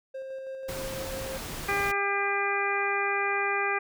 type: tone with tremolo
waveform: triangle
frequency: 531 Hz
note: C5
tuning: 25 cents sharp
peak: -32 dBFS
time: 0.14-1.38 s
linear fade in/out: 10 ms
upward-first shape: square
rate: 6.1 Hz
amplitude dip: 25%
type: noise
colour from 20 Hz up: pink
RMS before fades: -37 dBFS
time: 0.68-1.92 s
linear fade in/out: 10 ms
type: harmonic tone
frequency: 400.2 Hz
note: G4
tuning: 36 cents sharp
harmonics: 1 / 2 / 3 / 4 / 5 / 6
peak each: -32 / -32 / -32 / -32 / -32 / -32 dBFS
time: 1.68-3.79 s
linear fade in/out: 10 ms
effects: none